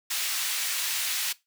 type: high-pass noise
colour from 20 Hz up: pink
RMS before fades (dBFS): -29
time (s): 0.1-1.33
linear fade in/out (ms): 10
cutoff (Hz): 2300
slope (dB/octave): 12
effects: noise-tail reverb RT60 0.2 s tail -19 dB re dry